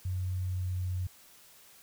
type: tone with pitch glide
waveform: sine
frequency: 92 to 91.31 Hz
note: F#2 to F#2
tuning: -9 to -22 cents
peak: -30 dBFS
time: 0.05-1.07 s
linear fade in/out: 5 ms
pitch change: -13 cents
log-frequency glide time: 0.46-0.79 s
effects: white hiss -57 dBFS RMS until 1.82 s